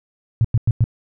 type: tone bursts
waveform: sine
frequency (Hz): 114.4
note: A#2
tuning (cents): -32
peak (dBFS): -11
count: 4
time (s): 0.41-0.841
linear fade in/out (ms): 0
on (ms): 35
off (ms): 97
effects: none